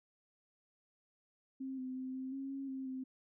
sine tone with pitch steps, 265.3 / 257.4 / 259.3 / 261.3 / 270.9 / 272.7 / 265.2 / 260.5 Hz, C4 / C4 / C4 / C4 / C#4 / C#4 / C4 / C4, +24 / -28 / -15 / -2 / -40 / -28 / +23 / -7 cents, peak -39 dBFS, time 1.6-3.04 s, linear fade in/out 10 ms, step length 180 ms, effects none

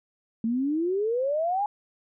sine exponential sweep, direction up, 220 to 846 Hz, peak -23 dBFS, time 0.44-1.66 s, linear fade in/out 2 ms, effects none

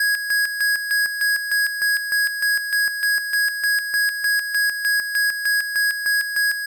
square tone with tremolo, 1658 Hz, G#6, 3 cents flat, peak -17 dBFS, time 0-6.66 s, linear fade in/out 5 ms, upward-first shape square, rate 3.3 Hz, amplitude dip 60%, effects none

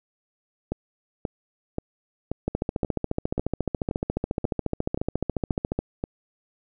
two click trains, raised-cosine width 2 ms, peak -11 / -13 dBFS, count 48 / 11, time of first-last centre 2.48-5.79 / 0.72-6.039 s, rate 14.2 / 1.88 Hz, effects none

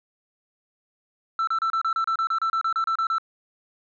sine tone bursts, 1332 Hz, E6, 18 cents sharp, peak -18 dBFS, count 16, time 1.39-3.183 s, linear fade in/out 2 ms, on 83 ms, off 31 ms, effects tanh soft clip ceiling -20 dBFS

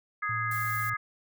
harmonic tone, 415.3 Hz, G#4, in tune, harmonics 3 / 4 / 5, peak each -31 / -33 / -35 dBFS, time 0.22-0.97 s, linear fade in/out 10 ms
sine tone, 113 Hz, A2, 47 cents sharp, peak -35 dBFS, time 0.29-0.94 s, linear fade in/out 5 ms
violet noise, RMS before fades -40 dBFS, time 0.51-0.9 s, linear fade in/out 5 ms
effects none

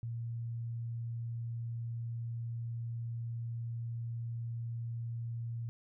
sine tone, 116.54 Hz, A#2, in tune, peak -36 dBFS, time 0.03-5.69 s, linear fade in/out 0 ms, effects none

